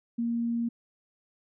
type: tone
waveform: sine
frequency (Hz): 233.9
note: A#3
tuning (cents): +6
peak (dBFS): -26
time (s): 0.18-0.69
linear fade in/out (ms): 10
effects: none